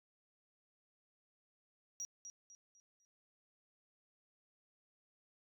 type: tone with echo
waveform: sine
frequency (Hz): 5750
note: F8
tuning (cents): +50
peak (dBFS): -38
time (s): 2-2.05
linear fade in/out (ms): 0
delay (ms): 250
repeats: 4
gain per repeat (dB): -9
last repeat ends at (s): 3.05
effects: tanh soft clip ceiling -38 dBFS